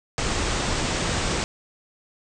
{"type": "low-pass noise", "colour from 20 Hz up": "pink", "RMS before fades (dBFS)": -25, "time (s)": [0.18, 1.44], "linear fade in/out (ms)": 0, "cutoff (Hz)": 8600, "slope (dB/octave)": 96, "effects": []}